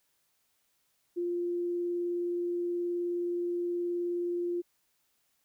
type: tone with vibrato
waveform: sine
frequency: 349.2 Hz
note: F4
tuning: in tune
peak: -29 dBFS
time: 1.16-4.62 s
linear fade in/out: 20 ms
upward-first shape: triangle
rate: 19 Hz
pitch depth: 8 cents each way
effects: white hiss -74 dBFS RMS until 5.44 s